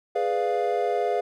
triangle chord, G# diminished seventh, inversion none, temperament equal, 415.3 / 493.9 / 587.3 / 698.5 Hz, G#4 / B4 / D5 / F5, 0 / 0 / 0 / 0 cents, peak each -25 / -26 / -30 / -24 dBFS, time 0.15-1.21 s, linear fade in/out 10 ms, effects none

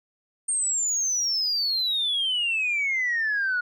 sine exponential sweep, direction down, 8780 to 1434 Hz, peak -21 dBFS, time 0.48-3.61 s, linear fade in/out 10 ms, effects tanh soft clip ceiling -19 dBFS

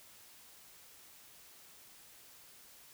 silence, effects white hiss -58 dBFS RMS until 2.93 s

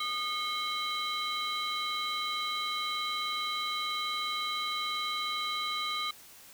sine tone cluster, 1224 / 2172 / 3141 / 3950 Hz, D#6 / C#7 / G7 / B7, -29 / -36 / +3 / 0 cents, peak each -33 / -37 / -37 / -34 dBFS, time 0-6.11 s, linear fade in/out 5 ms, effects tanh soft clip ceiling -26 dBFS + white hiss -53 dBFS RMS until 6.53 s

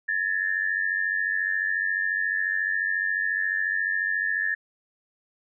sine tone pair together, 1706.8 / 1801 Hz, G#6 / A6, +47 / +40 cents, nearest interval minor second, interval 93 cents, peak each -26 dBFS, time 0.08-4.55 s, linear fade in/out 10 ms, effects none

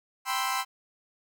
sawtooth chord, C major seventh, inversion second, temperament equal, 784 / 987.8 / 1046.5 / 1318.5 Hz, G5 / B5 / C6 / E6, 0 / 0 / 0 / 0 cents, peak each -29 / -31 / -27 / -30 dBFS, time 0.25-0.65 s, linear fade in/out 50 ms, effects none

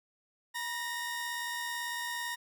sawtooth tone pair together, 963 / 1848.1 Hz, B5 / A#6, -44 / -15 cents, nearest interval major seventh, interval 1129 cents, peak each -35 / -33 dBFS, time 0.54-2.36 s, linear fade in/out 20 ms, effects none

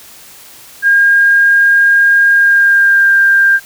sine tone with pitch glide, 1617 to 1592 Hz, G#6 to G6, -47 to +26 cents, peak -5 dBFS, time 0.82-3.6 s, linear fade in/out 50 ms, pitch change -27 cents, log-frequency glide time 2.33-3.13 s, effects white hiss -37 dBFS RMS until 3.65 s

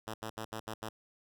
5% pulse tone bursts at uneven times, 110 Hz, A2, in tune, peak -27 dBFS, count 6, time 0.07-0.14 / 0.22-0.3 / 0.37-0.45 / 0.52-0.6 / 0.67-0.74 / 0.82-0.89 s, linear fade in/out 5 ms, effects none

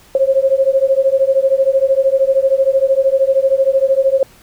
sine beating tone pair, 531 / 544 Hz, C5 / C#5, +25 / -33 cents, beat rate 13 Hz, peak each -13 dBFS, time 0.15-4.23 s, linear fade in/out 2 ms, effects pink hiss -46 dBFS RMS until 4.42 s

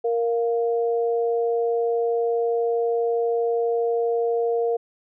sine tone pair together, 466.2 / 698.5 Hz, A#4 / F5, 0 / 0 cents, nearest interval perfect fifth, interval 700 cents, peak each -20 / -28 dBFS, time 0.04-4.77 s, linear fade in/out 10 ms, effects none

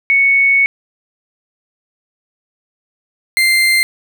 sine / 35% pulse tone pair in turn, 2217 / 2090 Hz, C#7 / C7, 0 / -2 cents, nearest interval minor second, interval 102 cents, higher first, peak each -8 dBFS, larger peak neither, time 0.1-0.66 / 3.37-3.83 s, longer first, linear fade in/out 0 ms, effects none

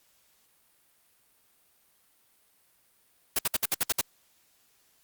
white noise bursts, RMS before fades -25 dBFS, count 8, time 3.36-4.012 s, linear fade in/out 5 ms, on 29 ms, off 60 ms, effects white hiss -66 dBFS RMS until 5.03 s + Opus 48 kbps

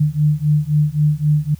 sine beating tone pair, 148.2 / 152 Hz, D3 / D#3, +16 / -40 cents, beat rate 3.8 Hz, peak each -16 dBFS, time 0-1.55 s, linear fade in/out 10 ms, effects added 77 Hz sine -39 dBFS peak until 1.59 s + white hiss -52 dBFS RMS until 1.59 s

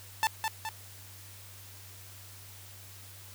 sawtooth tone with echo, 884 Hz, A5, 8 cents sharp, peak -20 dBFS, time 0.23-0.27 s, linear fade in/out 0 ms, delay 210 ms, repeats 2, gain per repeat -5 dB, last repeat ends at 0.69 s, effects added 97 Hz sine -51 dBFS peak until 3.34 s + white hiss -51 dBFS RMS until 3.34 s

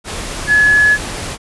sine tone in noise, 1700 Hz, G#6, 40 cents sharp, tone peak -7 dBFS, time 0.47-0.98 s, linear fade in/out 50 ms, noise pink, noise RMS -24 dBFS, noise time 0.04-1.38 s, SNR +14 dB, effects resampled to 24000 Hz

